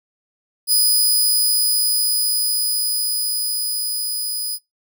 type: tone with level ramp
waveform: 15% pulse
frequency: 4978 Hz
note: D#8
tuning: in tune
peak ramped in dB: -6 to -16 dBFS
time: 0.67-4.59 s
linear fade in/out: 50 ms
effects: noise-tail reverb RT60 0.2 s tail -25 dB re dry